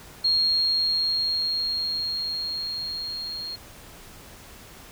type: tone with level ramp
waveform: sine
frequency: 4254 Hz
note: C8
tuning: 28 cents sharp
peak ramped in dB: -18 to -31 dBFS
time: 0.24-3.56 s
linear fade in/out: 10 ms
effects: pink hiss -46 dBFS RMS until 4.91 s